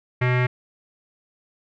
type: tone with low-pass filter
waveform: square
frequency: 125.1 Hz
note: B2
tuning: 23 cents sharp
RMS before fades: -20 dBFS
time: 0.21-0.47 s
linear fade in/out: 10 ms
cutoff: 2100 Hz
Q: 4.4
effects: none